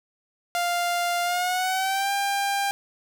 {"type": "tone with pitch glide", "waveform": "sawtooth", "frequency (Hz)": [698.5, 797.7], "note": ["F5", "G5"], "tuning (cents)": [0, 30], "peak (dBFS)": -19, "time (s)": [0.55, 2.71], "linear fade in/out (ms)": 0, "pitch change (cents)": 230, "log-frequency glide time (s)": [1.23, 2.12], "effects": []}